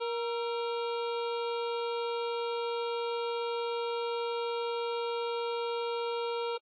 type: harmonic tone with a mistuned harmonic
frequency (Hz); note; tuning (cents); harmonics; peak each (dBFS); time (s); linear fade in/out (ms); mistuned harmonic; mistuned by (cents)
470; A#4; +14; 1 / 2 / 3 / 5 / 6 / 7 / 8 / 9; -32 / -38 / -42 / -46 / -48 / -49 / -50 / -51; 0-6.58; 20; 3; -71
effects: AAC 32 kbps